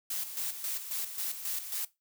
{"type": "noise with tremolo", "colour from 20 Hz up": "blue", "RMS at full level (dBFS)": -34, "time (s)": [0.1, 1.85], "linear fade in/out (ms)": 5, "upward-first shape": "square", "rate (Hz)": 3.7, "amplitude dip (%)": 60, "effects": ["noise-tail reverb RT60 0.2 s tail -18 dB re dry"]}